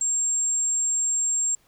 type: tone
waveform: sine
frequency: 7459 Hz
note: A#8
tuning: in tune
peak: -21 dBFS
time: 0.01-1.55 s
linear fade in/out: 2 ms
effects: pink hiss -62 dBFS RMS until 1.67 s